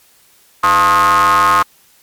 square ring-modulated tone, 93.3 Hz, F#2, 15 cents sharp, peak -6 dBFS, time 0.63-1.63 s, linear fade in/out 10 ms, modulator 1160 Hz, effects white hiss -50 dBFS RMS until 2.02 s + MP3 96 kbps

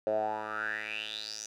10% pulse tone with band-pass filter sweep, 107.5 Hz, A2, 40 cents flat, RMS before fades -35 dBFS, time 0.07-1.46 s, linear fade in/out 0 ms, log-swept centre 560 to 6300 Hz, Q 7.7, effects none

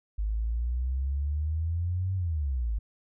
sine exponential two-way sweep, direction up then down, 51.2 to 95.7 to 51.2 Hz, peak -26 dBFS, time 0.18-2.79 s, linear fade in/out 10 ms, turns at 2.15 s, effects none

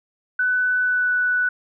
sine tone with pitch glide, 1497 to 1484.1 Hz, F#6 to F#6, +20 to +5 cents, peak -17 dBFS, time 0.39-1.49 s, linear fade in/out 5 ms, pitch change -15 cents, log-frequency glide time 0.8-1.12 s, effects none

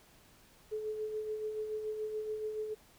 sine tone with tremolo, 430.3 Hz, A4, 39 cents flat, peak -33 dBFS, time 0.71-2.75 s, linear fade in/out 20 ms, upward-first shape sine, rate 7 Hz, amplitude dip 45%, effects pink hiss -62 dBFS RMS until 2.98 s

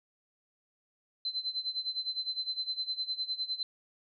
sine tone with tremolo, 4065 Hz, B7, 49 cents sharp, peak -29 dBFS, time 1.25-3.63 s, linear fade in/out 2 ms, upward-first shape sine, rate 9.8 Hz, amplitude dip 85%, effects none

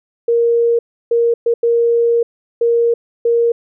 sine tone bursts at uneven times, 468.2 Hz, A#4, 8 cents sharp, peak -10 dBFS, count 6, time 0.28-0.79 / 1.11-1.34 / 1.46-1.54 / 1.63-2.23 / 2.61-2.94 / 3.25-3.52 s, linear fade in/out 5 ms, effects none

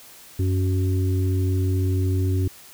harmonic tone, 93.6 Hz, F#2, 20 cents sharp, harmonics 1 / 3 / 4, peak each -19 / -29 / -31 dBFS, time 0.39-2.48 s, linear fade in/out 5 ms, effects white hiss -46 dBFS RMS until 2.73 s

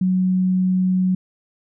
sine tone, 185 Hz, F#3, in tune, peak -15 dBFS, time 0.01-1.15 s, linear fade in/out 5 ms, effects none

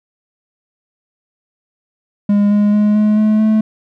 triangle tone with pitch steps, 204.3 / 206.8 / 209.3 / 211.9 / 214.5 / 217.1 Hz, G#3 / G#3 / G#3 / G#3 / A3 / A3, -28 / -7 / +14 / +35 / -44 / -23 cents, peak -7 dBFS, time 2.29-3.61 s, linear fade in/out 5 ms, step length 220 ms, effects none

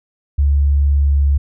sine tone with pitch glide, 71 to 70.55 Hz, C#2 to C#2, +42 to +31 cents, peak -10 dBFS, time 0.38-1.38 s, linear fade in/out 10 ms, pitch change -11 cents, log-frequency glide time 0.97-1.18 s, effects none

